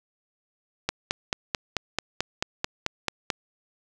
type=click train; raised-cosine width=0.2 ms; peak=-7 dBFS; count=12; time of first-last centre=0.89-3.302 s; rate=4.56 Hz; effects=none